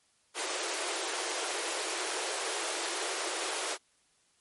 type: high-pass noise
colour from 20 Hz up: pink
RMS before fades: -34 dBFS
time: 0.34-3.78 s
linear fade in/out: 50 ms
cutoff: 330 Hz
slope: 96 dB/octave
effects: white hiss -69 dBFS RMS until 4.4 s + MP3 48 kbps